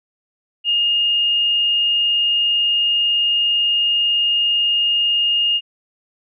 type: tone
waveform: sine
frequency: 2839 Hz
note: F7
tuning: 28 cents sharp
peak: -14 dBFS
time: 0.64-5.61 s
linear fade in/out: 50 ms
effects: none